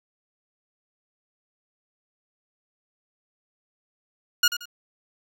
15% pulse tone with echo, 1432 Hz, F6, 43 cents sharp, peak -9 dBFS, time 4.43-4.48 s, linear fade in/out 5 ms, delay 88 ms, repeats 2, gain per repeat -11 dB, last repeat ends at 4.656 s, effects none

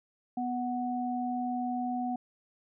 sine tone pair together, 247.3 / 740 Hz, B3 / F#5, +3 / 0 cents, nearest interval octave + perfect fifth, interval 1897 cents, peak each -32 / -33 dBFS, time 0.37-2.16 s, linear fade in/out 5 ms, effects none

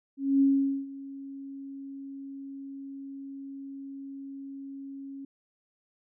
sine tone with ADSR envelope, 274.4 Hz, C#4, 17 cents flat, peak -18 dBFS, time 0.17-5.25 s, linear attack 240 ms, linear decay 450 ms, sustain -20 dB, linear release 4 ms, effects none

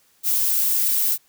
violet noise, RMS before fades -20 dBFS, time 0.23-1.18 s, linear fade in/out 50 ms, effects white hiss -60 dBFS RMS until 1.28 s

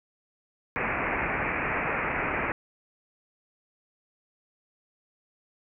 white low-pass noise, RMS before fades -29 dBFS, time 0.76-2.52 s, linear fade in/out 0 ms, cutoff 2500 Hz, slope 96 dB/octave, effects none

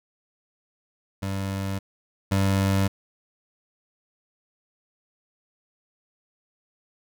25% pulse tone pair in turn, 97.3 / 97.3 Hz, G2 / G2, -12 / -12 cents, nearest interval unison, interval 0 cents, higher neither, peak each -23 / -16 dBFS, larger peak second, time 1.22-1.79 / 2.31-2.88 s, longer neither, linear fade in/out 10 ms, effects none

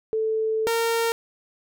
sine / sawtooth tone pair in turn, 440 / 459.9 Hz, A4 / A#4, 0 / -23 cents, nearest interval minor second, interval 77 cents, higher second, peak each -21 / -17 dBFS, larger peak second, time 0.13-0.67 / 0.67-1.12 s, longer first, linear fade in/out 0 ms, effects none

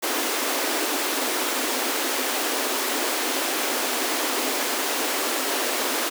pink high-pass noise, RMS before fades -25 dBFS, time 0.02-6.1 s, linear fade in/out 20 ms, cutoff 250 Hz, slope 96 dB/octave, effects none

